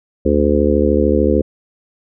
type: harmonic tone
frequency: 73.42 Hz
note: D2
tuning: in tune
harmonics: 1 / 3 / 4 / 5 / 6 / 7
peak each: -18 / -18 / -18 / -18 / -18 / -18 dBFS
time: 0.25-1.42 s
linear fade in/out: 10 ms
effects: none